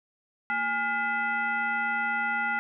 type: tone with frequency modulation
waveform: sine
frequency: 1418 Hz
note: F6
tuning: 26 cents sharp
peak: -25 dBFS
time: 0.5-2.59 s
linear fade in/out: 0 ms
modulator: 593 Hz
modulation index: 1.2
effects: none